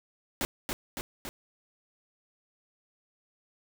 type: noise with echo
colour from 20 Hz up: pink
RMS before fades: -30 dBFS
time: 0.41-0.45 s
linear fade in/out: 0 ms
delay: 280 ms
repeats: 3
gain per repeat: -3 dB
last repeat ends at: 1.29 s
effects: none